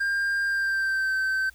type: tone with pitch glide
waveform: triangle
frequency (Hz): 1600 to 1545.5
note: G6 to G6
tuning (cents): +35 to -25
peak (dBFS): -21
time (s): 0-1.5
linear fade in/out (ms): 10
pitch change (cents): -60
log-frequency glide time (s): 0.44-1.14
effects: added 60 Hz sine -54 dBFS peak until 1.54 s + white hiss -58 dBFS RMS until 1.54 s

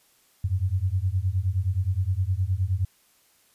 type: beating tone pair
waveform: sine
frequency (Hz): 89 / 98.6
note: F2 / G2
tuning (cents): +33 / +11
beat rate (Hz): 9.6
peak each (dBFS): -25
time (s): 0.44-2.85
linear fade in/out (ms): 5
effects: white hiss -62 dBFS RMS until 3.54 s + resampled to 32000 Hz

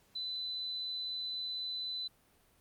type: tone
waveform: sine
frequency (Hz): 4008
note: B7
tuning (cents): +25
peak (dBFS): -36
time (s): 0.15-2.08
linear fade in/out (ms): 10
effects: pink hiss -68 dBFS RMS until 2.6 s + Opus 48 kbps

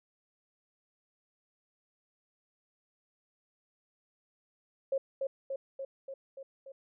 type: tone with echo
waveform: sine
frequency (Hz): 541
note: C#5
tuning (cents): -42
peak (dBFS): -27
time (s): 4.92-4.98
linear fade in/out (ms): 5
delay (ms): 290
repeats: 6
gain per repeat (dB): -3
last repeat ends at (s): 6.72
effects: none

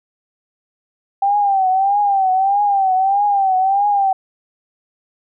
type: tone with vibrato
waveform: sine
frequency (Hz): 784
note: G5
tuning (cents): 0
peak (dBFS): -12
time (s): 1.22-4.13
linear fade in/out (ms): 5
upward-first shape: triangle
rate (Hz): 1.6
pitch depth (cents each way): 100
effects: none

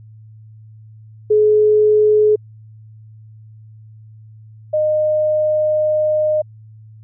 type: tone pair in turn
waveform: sine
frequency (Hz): 424.9 / 613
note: G#4 / D#5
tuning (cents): +40 / -26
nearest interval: tritone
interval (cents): 634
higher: second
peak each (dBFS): -9 / -13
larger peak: first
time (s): 1.3-2.36 / 4.73-6.42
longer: second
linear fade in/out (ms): 10
effects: added 109 Hz sine -38 dBFS peak until 7.03 s

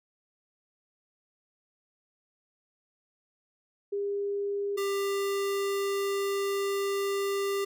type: tone pair in turn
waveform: sine / square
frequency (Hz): 403 / 397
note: G4 / G4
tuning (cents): +48 / +22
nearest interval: unison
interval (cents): 26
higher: first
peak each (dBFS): -28 / -28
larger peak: neither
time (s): 3.92-4.77 / 4.77-7.65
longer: second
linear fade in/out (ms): 10
effects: none

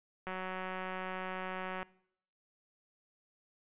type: click train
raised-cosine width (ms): 0.5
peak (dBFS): -25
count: 291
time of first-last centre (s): 0.27-1.829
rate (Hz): 186
effects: noise-tail reverb RT60 0.7 s tail -22 dB re dry + resampled to 8000 Hz

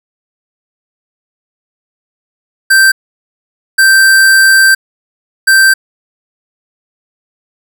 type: tone bursts at uneven times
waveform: square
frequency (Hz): 1564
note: G6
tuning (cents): -4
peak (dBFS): -4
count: 3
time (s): 2.7-2.92 / 3.78-4.75 / 5.47-5.74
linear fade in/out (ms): 10
effects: none

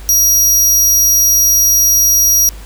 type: tone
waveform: sawtooth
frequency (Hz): 5740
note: F8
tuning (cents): +47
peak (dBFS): -5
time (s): 0.09-2.49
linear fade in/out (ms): 0
effects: added 50 Hz sine -28 dBFS peak until 2.65 s + pink hiss -38 dBFS RMS until 2.65 s

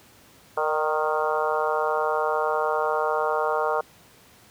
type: harmonic tone with a mistuned harmonic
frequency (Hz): 155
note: D#3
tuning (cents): -6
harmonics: 3 / 4 / 5 / 6 / 7 / 8 / 9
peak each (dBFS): -27 / -28 / -29 / -30 / -30 / -31 / -32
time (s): 0.57-3.81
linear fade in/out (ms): 5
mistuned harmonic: 4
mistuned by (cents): -30
effects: pink hiss -53 dBFS RMS until 4.5 s + high-pass 80 Hz 12 dB/octave

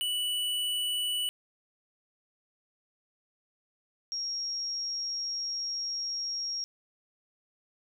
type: tone pair in turn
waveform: square / sine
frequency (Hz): 2959 / 5586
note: F#7 / F8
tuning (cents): -1 / -1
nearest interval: major seventh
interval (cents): 1100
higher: second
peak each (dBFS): -29 / -31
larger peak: first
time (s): 0.01-1.29 / 4.12-6.64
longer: second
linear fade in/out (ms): 0
effects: none

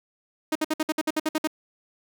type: tone bursts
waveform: sawtooth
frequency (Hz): 311.1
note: D#4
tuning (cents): 0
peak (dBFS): -18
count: 11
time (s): 0.52-1.474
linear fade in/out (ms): 5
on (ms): 34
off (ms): 58
effects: none

